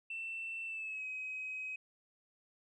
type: tone with pitch glide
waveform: sine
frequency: 2679 to 2533 Hz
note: E7 to D#7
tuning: +27 to +30 cents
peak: -38 dBFS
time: 0.1-1.76 s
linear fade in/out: 5 ms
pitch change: -97 cents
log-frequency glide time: 0.66-1.06 s
effects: tanh soft clip ceiling -34 dBFS